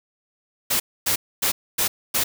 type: noise bursts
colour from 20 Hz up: white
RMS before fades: -21 dBFS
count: 5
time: 0.7-2.24 s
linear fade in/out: 10 ms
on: 100 ms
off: 260 ms
effects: none